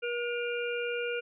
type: harmonic tone with a mistuned harmonic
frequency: 478.6 Hz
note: A#4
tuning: 46 cents sharp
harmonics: 1 / 3 / 5 / 6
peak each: -32 / -37 / -39 / -40 dBFS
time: 0.02-1.21 s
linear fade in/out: 20 ms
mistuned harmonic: 6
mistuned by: -49 cents
effects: none